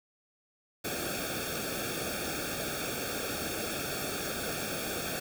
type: noise with comb filter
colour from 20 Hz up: pink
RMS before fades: -35 dBFS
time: 0.84-5.2 s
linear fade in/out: 10 ms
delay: 1 ms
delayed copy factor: -1
effects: none